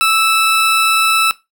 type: tone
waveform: 20% pulse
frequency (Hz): 1314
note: E6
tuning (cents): -6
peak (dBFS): -5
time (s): 0.01-1.31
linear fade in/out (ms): 0
effects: noise-tail reverb RT60 0.2 s tail -18 dB re dry